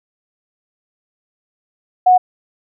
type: tone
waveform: sine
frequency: 733 Hz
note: F#5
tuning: 16 cents flat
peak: -6 dBFS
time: 2.06-2.18 s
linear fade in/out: 10 ms
effects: none